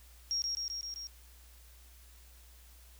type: tone with echo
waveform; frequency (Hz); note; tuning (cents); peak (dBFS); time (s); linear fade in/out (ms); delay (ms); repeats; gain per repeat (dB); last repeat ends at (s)
sine; 5588; F8; 0; -30; 0.31-0.42; 0; 130; 5; -2; 1.07
effects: added 60 Hz sine -55 dBFS peak until 2.99 s + white hiss -61 dBFS RMS until 2.99 s